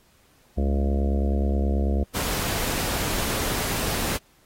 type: harmonic tone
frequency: 69.3 Hz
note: C#2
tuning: in tune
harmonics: 1 / 3 / 4 / 5 / 6 / 7 / 8 / 9 / 10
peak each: -21 / -28 / -35 / -34 / -37 / -36 / -38 / -39 / -39 dBFS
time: 0.57-2.04 s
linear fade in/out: 10 ms
type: noise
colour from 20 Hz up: pink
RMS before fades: -27 dBFS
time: 2.14-4.18 s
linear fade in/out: 20 ms
effects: pink hiss -60 dBFS RMS until 4.45 s + AAC 48 kbps